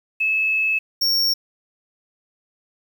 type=tone pair in turn; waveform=sine / square; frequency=2599 / 5507 Hz; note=E7 / F8; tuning=-25 / -25 cents; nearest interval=octave + minor second; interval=1300 cents; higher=second; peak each=-17 dBFS; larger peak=neither; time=0.2-0.79 / 1.01-1.34 s; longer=first; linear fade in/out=10 ms; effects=8-bit